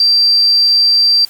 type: tone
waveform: sine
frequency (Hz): 4699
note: D8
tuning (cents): 0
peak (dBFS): -7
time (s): 0-1.25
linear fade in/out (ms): 2
effects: white hiss -38 dBFS RMS until 1.29 s + Opus 24 kbps